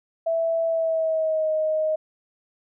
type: tone with pitch glide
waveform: sine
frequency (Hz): 659.3 to 624.5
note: E5 to D#5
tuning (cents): 0 to +6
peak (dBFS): -20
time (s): 0.26-1.96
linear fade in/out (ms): 10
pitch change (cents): -94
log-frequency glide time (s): 0.66-1.51
effects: none